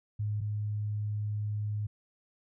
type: tone pair in turn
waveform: sine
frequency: 105 / 105 Hz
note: G#2 / G#2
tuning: +19 / +19 cents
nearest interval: unison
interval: 0 cents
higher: neither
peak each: -29 / -30 dBFS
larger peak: first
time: 0.19-0.41 / 0.41-1.87 s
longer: second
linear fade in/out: 10 ms
effects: none